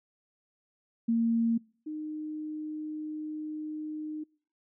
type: tone pair in turn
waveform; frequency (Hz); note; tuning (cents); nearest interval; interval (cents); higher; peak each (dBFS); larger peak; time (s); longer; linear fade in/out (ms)
sine; 230 / 307; A#3 / D#4; -23 / -23; perfect fourth; 500; second; -23 / -34; first; 1.08-1.58 / 1.86-4.24; second; 10
effects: noise-tail reverb RT60 0.5 s tail -26 dB re dry